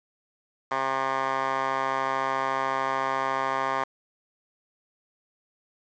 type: tone with band-pass filter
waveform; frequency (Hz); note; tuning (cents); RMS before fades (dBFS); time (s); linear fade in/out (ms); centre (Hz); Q
10% pulse; 133.8; C3; +39; -27; 0.71-3.84; 5; 1200; 5.9
effects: resampled to 16000 Hz + 8-bit